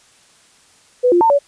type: tone with pitch steps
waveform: sine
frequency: 496.4 / 350 / 902 / 568 Hz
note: B4 / F4 / A5 / C#5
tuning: +9 / +4 / +43 / +42 cents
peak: -9 dBFS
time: 1.03-1.39 s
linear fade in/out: 20 ms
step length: 90 ms
effects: white hiss -51 dBFS RMS until 1.47 s + resampled to 22050 Hz